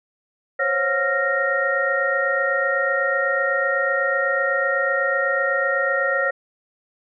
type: tone cluster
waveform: sine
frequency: 520 / 548 / 720 / 1381 / 1862 Hz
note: C5 / C#5 / F#5 / F6 / A#6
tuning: -11 / -20 / -47 / -20 / -2 cents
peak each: -29 / -23 / -31 / -24 / -22 dBFS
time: 0.59-6.31 s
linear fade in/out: 10 ms
effects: none